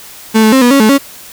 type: tone with pitch steps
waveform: 35% pulse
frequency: 220.5 / 217.8 / 264.7 / 243.4 / 276.6 / 216.6 / 277.8 Hz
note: A3 / A3 / C4 / B3 / C#4 / A3 / C#4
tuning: +4 / -17 / +20 / -25 / -4 / -27 / +4 cents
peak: -3 dBFS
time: 0.34-0.984 s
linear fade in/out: 20 ms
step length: 92 ms
effects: white hiss -33 dBFS RMS until 1.32 s